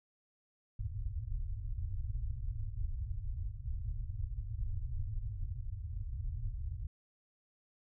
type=low-pass noise; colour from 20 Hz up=pink; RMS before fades=-38 dBFS; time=0.79-6.87 s; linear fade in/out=5 ms; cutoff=120 Hz; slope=96 dB/octave; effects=none